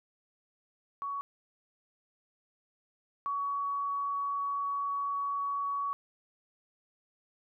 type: tone pair in turn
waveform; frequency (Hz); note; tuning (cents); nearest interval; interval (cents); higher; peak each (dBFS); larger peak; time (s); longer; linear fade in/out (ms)
sine; 1122 / 1126; C#6 / C#6; +21 / +27; unison; 6; second; -33 / -30; second; 1.02-1.21 / 3.26-5.93; second; 0
effects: none